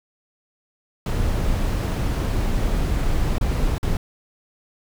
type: noise with dropouts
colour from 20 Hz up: brown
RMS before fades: -21 dBFS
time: 1.06-3.97 s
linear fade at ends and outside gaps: 2 ms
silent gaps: 3.383-3.411 / 3.782-3.829 s
effects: none